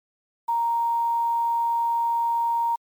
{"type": "tone with quantisation", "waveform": "sine", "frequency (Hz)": 932.3, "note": "A#5", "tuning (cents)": 0, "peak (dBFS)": -20, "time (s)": [0.48, 2.76], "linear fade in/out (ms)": 10, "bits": 8, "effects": ["MP3 96 kbps"]}